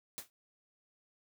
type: noise with exponential decay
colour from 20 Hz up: white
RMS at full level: -38 dBFS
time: 0.18-0.3 s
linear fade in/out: 0 ms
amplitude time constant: 24 ms
effects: none